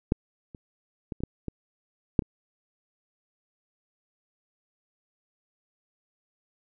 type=clicks; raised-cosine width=3 ms; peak=-8 / -29 / -20 / -27 / -14 / -19 / -6 / -26 dBFS; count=8; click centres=0.121 / 0.548 / 1.122 / 1.205 / 1.236 / 1.483 / 2.192 / 2.222 s; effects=none